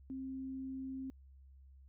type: tone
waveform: sine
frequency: 264.4 Hz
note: C4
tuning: 18 cents sharp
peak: -40 dBFS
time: 0.1-1.1 s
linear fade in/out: 0 ms
effects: added 67 Hz sine -56 dBFS peak until 1.88 s